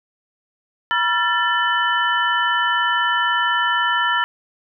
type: tone cluster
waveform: sine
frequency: 964 / 1362 / 1762 / 3006 Hz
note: B5 / F6 / A6 / F#7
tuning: -42 / -44 / +2 / +27 cents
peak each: -22 / -21 / -20 / -25 dBFS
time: 0.91-4.24 s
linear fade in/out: 0 ms
effects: none